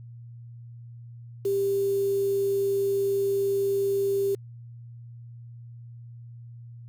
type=tone with quantisation; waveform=sine; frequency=395.4 Hz; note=G4; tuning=15 cents sharp; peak=-22 dBFS; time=1.45-4.35 s; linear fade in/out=5 ms; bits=7; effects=added 118 Hz sine -41 dBFS peak until 6.88 s

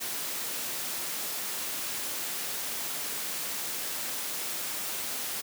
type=noise; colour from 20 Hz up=white; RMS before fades=-34 dBFS; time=0-5.42 s; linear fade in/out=20 ms; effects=high-pass 150 Hz 12 dB/octave

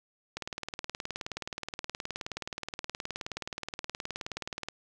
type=click train; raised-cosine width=0.2 ms; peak=-18 dBFS; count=83; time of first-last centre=0.37-4.686 s; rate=19 Hz; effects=none

